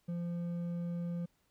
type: tone with hard clipping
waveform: sine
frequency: 172.5 Hz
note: F3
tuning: 21 cents flat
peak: -36 dBFS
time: 0.08-1.26 s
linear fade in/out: 10 ms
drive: 5 dB
effects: pink hiss -75 dBFS RMS until 1.5 s